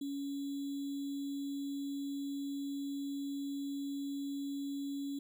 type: tone with sample-and-hold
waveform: sine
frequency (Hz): 280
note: C#4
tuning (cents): +18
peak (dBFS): -36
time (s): 0.01-5.19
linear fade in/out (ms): 5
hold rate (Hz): 3675
effects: none